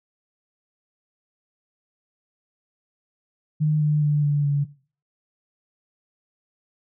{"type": "tone with pitch steps", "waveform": "sine", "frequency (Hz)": [152.7, 150.25, 147.84, 145.47, 143.13], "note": ["D#3", "D3", "D3", "D3", "D3"], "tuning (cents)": [-32, 40, 12, -16, -44], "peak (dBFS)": -17, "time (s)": [3.6, 4.65], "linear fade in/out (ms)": 20, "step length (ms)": 210, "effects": ["noise-tail reverb RT60 0.4 s tail -18 dB re dry"]}